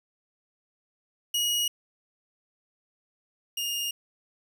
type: tone pair in turn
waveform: sawtooth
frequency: 2895 / 2837 Hz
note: F#7 / F7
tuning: -38 / +27 cents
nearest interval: unison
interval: 35 cents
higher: first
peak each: -21 / -25 dBFS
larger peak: first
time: 1.34-1.68 / 3.57-3.91 s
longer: neither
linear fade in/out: 5 ms
effects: 10-bit